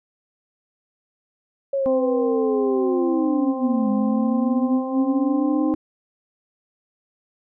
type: linear two-way sweep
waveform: sine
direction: down then up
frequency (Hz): 554.4 to 207.7 to 310.9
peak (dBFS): -19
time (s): 1.73-5.75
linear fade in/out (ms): 5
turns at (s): 3.91
type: harmonic tone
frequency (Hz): 261.6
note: C4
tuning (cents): 0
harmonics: 1 / 2 / 3 / 4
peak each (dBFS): -23 / -29 / -33 / -35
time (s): 1.86-5.74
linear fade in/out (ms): 0
effects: none